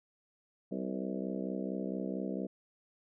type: harmonic tone with a mistuned harmonic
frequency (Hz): 64.4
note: C2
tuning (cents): -27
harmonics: 3 / 4 / 5 / 6 / 7 / 8 / 9 / 10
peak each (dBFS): -38 / -40 / -42 / -44 / -45 / -46 / -47 / -48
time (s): 0.71-2.47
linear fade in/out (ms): 10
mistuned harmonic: 7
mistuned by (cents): +53
effects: none